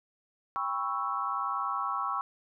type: chord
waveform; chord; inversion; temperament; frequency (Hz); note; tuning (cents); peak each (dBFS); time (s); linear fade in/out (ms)
sine; C# half-diminished seventh; second; equal with one note detuned; 796.3 / 987.8 / 1108.7 / 1318.5; G5 / B5 / C#6 / E6; +27 / 0 / 0 / 0; -38 / -37 / -32 / -34; 0.56-2.21; 0
effects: none